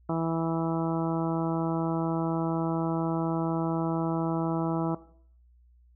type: harmonic tone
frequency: 164.2 Hz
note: E3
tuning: 6 cents flat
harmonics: 1 / 2 / 3 / 4 / 5 / 6 / 7 / 8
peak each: -30 / -30 / -38 / -34 / -37 / -39 / -41 / -40 dBFS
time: 0.09-4.95 s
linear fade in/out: 5 ms
effects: noise-tail reverb RT60 0.6 s tail -18 dB re dry + added 60 Hz sine -56 dBFS peak until 5.95 s